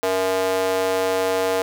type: tone with high-pass filter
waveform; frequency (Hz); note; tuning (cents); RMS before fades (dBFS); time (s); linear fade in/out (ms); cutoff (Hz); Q
square; 93.9; F#2; +26; -21; 0.03-1.62; 0; 530; 3.3
effects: none